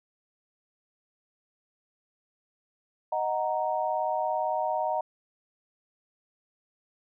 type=chord; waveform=sine; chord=D# minor; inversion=none; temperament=equal; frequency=622.3 / 740 / 932.3 Hz; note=D#5 / F#5 / A#5; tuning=0 / 0 / 0 cents; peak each=-30 dBFS; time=3.12-5.01 s; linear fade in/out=5 ms; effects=none